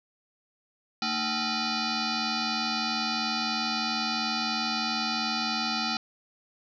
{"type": "tone with frequency modulation", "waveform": "sine", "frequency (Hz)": 1914, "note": "A#6", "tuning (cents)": 45, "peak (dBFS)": -26, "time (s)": [1.02, 5.97], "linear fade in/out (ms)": 2, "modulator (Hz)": 535, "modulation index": 5.8, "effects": []}